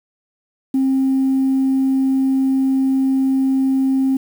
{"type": "tone", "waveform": "sine", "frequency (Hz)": 266.3, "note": "C4", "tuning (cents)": 31, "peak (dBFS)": -12, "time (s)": [0.74, 4.17], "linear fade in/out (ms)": 5, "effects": ["tanh soft clip ceiling -10 dBFS", "7-bit"]}